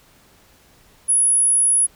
sine tone, 10290 Hz, E9, 43 cents flat, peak -13 dBFS, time 1.08-1.87 s, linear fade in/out 20 ms, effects pink hiss -53 dBFS RMS until 1.95 s

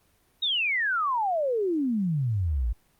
sine exponential sweep, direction down, 3816 to 51.91 Hz, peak -23 dBFS, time 0.42-2.73 s, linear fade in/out 10 ms, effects pink hiss -65 dBFS RMS until 2.99 s + Opus 24 kbps

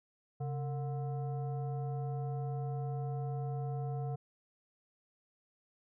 sine tone with frequency modulation, 135.6 Hz, C#3, 38 cents flat, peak -34 dBFS, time 0.4-4.16 s, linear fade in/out 10 ms, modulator 590 Hz, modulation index 0.59, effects none

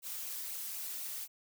blue noise with flanger, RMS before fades -41 dBFS, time 0.02-1.28 s, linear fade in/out 50 ms, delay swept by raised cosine 0.56 to 3.86 ms, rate 4 Hz, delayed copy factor -0.65, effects none

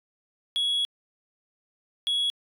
sine tone bursts at uneven times, 3347 Hz, G#7, 13 cents sharp, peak -20 dBFS, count 2, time 0.56-0.85 / 2.07-2.3 s, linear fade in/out 0 ms, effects tanh soft clip ceiling -22 dBFS

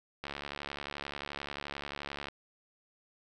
click train, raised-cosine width 0.3 ms, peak -22 dBFS, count 147, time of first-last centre 0.24-2.285 s, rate 71.4 Hz, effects none

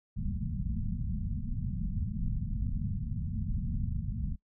pink low-pass noise, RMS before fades -33 dBFS, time 0.16-4.36 s, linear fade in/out 20 ms, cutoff 230 Hz, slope 96 dB/octave, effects noise-tail reverb RT60 0.1 s tail -22 dB re dry

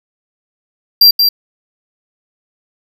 square tone with echo, 4726 Hz, D8, 10 cents sharp, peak -3 dBFS, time 1.01-1.11 s, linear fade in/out 5 ms, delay 180 ms, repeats 1, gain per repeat -5 dB, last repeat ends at 1.29 s, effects none

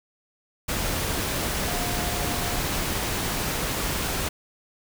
sine tone in noise, 708 Hz, F5, 23 cents sharp, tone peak -35 dBFS, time 1.67-2.59 s, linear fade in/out 10 ms, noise pink, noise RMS -27 dBFS, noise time 0.68-4.29 s, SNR -11 dB, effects none

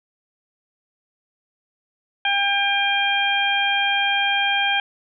harmonic tone, 800 Hz, G5, 35 cents sharp, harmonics 1 / 2 / 3 / 4, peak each -23 / -23 / -23 / -23 dBFS, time 2.25-4.8 s, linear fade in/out 2 ms, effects none

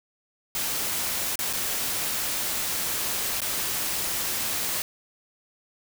white noise with dropouts, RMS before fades -28 dBFS, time 0.55-4.82 s, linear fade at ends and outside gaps 1 ms, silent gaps 1.356-1.39 / 1.529-1.534 / 3.405-3.417 s, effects none

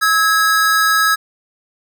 square tone pair together, 1293.5 / 1652 Hz, E6 / G#6, -33 / -10 cents, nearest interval major third, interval 423 cents, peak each -15 dBFS, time 0.01-1.16 s, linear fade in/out 20 ms, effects none

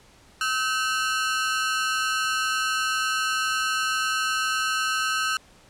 sawtooth ring-modulated tone, 1414 Hz, F6, 21 cents sharp, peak -16 dBFS, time 0.41-5.37 s, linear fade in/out 2 ms, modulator 124 Hz, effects pink hiss -54 dBFS RMS until 5.69 s + low-pass 9000 Hz 12 dB/octave

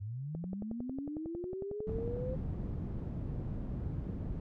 sine linear sweep, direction up, 95.3 to 523.3 Hz, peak -37 dBFS, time 0-2.36 s, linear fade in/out 20 ms
click train, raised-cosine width 2 ms, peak -29 dBFS, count 21, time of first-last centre 0.35-2.168 s, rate 11 Hz
white low-pass noise, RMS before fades -38 dBFS, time 1.87-4.4 s, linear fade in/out 2 ms, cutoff 150 Hz, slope 12 dB/octave
effects none

